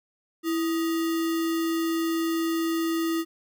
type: tone with sample-and-hold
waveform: sine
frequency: 329.6 Hz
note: E4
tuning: in tune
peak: -23 dBFS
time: 0.43-3.25 s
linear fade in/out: 50 ms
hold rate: 1575 Hz
effects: none